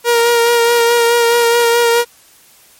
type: tone with vibrato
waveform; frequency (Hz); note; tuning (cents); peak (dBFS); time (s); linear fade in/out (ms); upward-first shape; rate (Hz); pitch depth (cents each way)
sawtooth; 470.5; A#4; +16; -5; 0.04-2.05; 50; sine; 4.7; 21
effects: white hiss -46 dBFS RMS until 2.79 s + MP3 64 kbps